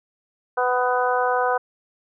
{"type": "harmonic tone", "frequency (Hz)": 249.4, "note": "B3", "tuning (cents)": 17, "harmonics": [2, 3, 4, 5, 6], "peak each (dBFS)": [-23, -23, -25, -27, -27], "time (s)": [0.57, 1.58], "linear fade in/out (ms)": 10, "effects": []}